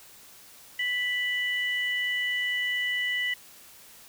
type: tone pair together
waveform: sine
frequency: 1975.5 / 2960 Hz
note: B6 / F#7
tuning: 0 / 0 cents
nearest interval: perfect fifth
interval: 700 cents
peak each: -26 / -31 dBFS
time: 0.79-3.34 s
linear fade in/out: 5 ms
effects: tanh soft clip ceiling -18 dBFS + white hiss -51 dBFS RMS until 4.08 s